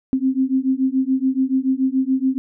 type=beating tone pair; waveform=sine; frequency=259.8 / 266.8 Hz; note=C4 / C4; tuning=-12 / +34 cents; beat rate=7 Hz; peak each=-19 dBFS; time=0.13-2.38 s; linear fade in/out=0 ms; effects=none